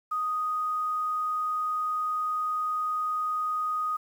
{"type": "tone with quantisation", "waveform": "sine", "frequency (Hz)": 1245, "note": "D#6", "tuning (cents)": 1, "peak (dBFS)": -26, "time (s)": [0.11, 3.97], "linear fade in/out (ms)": 10, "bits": 9, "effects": []}